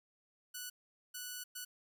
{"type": "tone bursts at uneven times", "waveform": "5% pulse", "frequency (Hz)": 1480, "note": "F#6", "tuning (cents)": 0, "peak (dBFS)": -31, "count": 3, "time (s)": [[0.54, 0.7], [1.14, 1.44], [1.55, 1.65]], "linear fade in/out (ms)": 10, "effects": []}